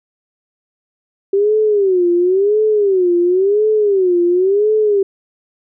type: tone with vibrato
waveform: sine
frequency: 387.6 Hz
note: G4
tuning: 20 cents flat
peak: -10 dBFS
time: 1.33-5.03 s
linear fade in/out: 5 ms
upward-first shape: sine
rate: 0.95 Hz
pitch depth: 190 cents each way
effects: none